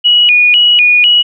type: tone with vibrato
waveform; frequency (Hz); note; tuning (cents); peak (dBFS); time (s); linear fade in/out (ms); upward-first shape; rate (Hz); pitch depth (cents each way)
sine; 2675; E7; +25; -4; 0.04-1.23; 20; square; 2; 150
effects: none